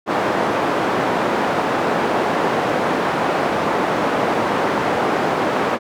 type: band-pass noise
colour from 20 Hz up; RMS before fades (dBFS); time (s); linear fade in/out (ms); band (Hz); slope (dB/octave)
white; -19; 0.06-5.79; 50; 200 to 920; 12
effects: none